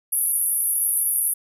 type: band-pass noise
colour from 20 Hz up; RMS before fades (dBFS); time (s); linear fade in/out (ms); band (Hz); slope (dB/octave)
white; -22; 0.12-1.34; 10; 10000 to 12000; 96
effects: none

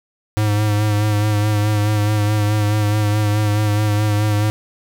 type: tone with vibrato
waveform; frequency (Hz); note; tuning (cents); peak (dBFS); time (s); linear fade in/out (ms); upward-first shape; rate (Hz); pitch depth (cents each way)
square; 105.2; G#2; +23; -15; 0.37-4.5; 0; sine; 4.7; 31
effects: none

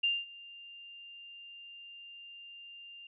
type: tone with ADSR envelope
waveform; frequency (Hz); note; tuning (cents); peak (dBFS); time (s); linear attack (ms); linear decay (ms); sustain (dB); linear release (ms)
sine; 2794; F7; 0; -25; 0.03-3.07; 10; 210; -22; 3
effects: none

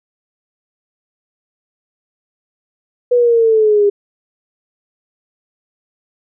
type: exponential sweep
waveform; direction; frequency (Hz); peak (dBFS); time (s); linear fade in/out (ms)
sine; down; 493.9 to 402.9; -8; 3.11-3.9; 10
effects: none

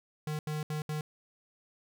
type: tone bursts at uneven times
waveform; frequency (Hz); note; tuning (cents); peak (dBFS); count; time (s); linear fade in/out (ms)
square; 152.4; D#3; -36; -33; 4; 0.27-0.39 / 0.47-0.63 / 0.7-0.82 / 0.89-1.01; 2
effects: none

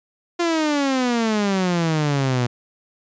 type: exponential sweep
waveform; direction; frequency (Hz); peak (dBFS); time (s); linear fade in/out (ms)
sawtooth; down; 349.6 to 119.8; -14; 0.39-2.47; 10
effects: resampled to 16000 Hz

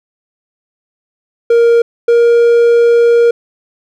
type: tone pair in turn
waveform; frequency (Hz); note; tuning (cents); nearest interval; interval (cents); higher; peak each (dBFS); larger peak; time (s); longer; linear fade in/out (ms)
triangle; 467.7 / 470.4; A#4 / A#4; +6 / +16; unison; 10; second; -3; neither; 1.5-1.82 / 2.08-3.31; second; 5
effects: none

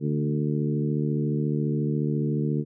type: harmonic tone with a mistuned harmonic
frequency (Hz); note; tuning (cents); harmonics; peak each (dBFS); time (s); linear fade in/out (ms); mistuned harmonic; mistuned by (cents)
74.3; D2; +21; 2 / 3 / 4 / 5 / 6; -25 / -29 / -31 / -33 / -35; 0-2.65; 50; 2; -23
effects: none

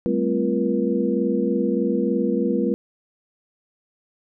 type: tone cluster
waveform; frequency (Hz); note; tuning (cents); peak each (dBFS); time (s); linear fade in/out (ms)
sine; 196.3 / 219.6 / 257.6 / 344.2 / 478.6; G3 / A3 / C4 / F4 / A#4; +3 / -3 / -27 / -25 / +46; -25; 0.06-2.74; 0
effects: none

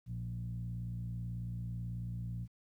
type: tone with low-pass filter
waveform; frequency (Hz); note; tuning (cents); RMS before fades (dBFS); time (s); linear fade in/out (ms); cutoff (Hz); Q
15% pulse; 58.27; A#1; 0; -40; 0.06-2.48; 50; 140; 8.7
effects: 12-bit

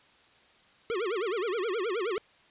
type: tone with vibrato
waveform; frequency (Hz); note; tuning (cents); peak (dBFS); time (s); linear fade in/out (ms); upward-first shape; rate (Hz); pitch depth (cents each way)
square; 412.6; G#4; -11; -29; 0.9-2.18; 0; sine; 9.5; 260
effects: white hiss -60 dBFS RMS until 2.5 s + resampled to 8000 Hz

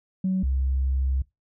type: tone pair in turn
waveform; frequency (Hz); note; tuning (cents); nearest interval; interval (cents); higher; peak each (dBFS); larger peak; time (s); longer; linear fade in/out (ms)
sine; 187.6 / 66.33; F#3 / C2; +24 / +24; octave + tritone; 1800; first; -20; neither; 0.24-0.43 / 0.43-1.22; second; 5
effects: noise-tail reverb RT60 0.2 s tail -23 dB re dry + tanh soft clip ceiling -17 dBFS

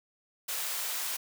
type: high-pass noise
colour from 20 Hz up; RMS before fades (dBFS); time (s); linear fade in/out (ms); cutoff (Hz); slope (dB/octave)
white; -34; 0.48-1.17; 10; 630; 12
effects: none

